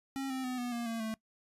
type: tone with pitch steps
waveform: square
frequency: 270.7 / 261.6 / 252.9 / 244.4 / 236.2 / 228.3 / 220.6 Hz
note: C#4 / C4 / B3 / B3 / A#3 / A#3 / A3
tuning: -41 / 0 / +41 / -18 / +23 / -36 / +5 cents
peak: -35 dBFS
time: 0.16-1.14 s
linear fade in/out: 0 ms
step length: 140 ms
effects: noise-tail reverb RT60 0.1 s tail -22 dB re dry + resampled to 32000 Hz